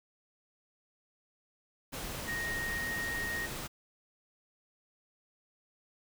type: tone in noise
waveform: sine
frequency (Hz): 1865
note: A#6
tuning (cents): 0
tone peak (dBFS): -34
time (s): 2.27-3.47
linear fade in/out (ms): 20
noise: pink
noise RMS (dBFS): -40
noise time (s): 1.92-3.68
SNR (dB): +3
effects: none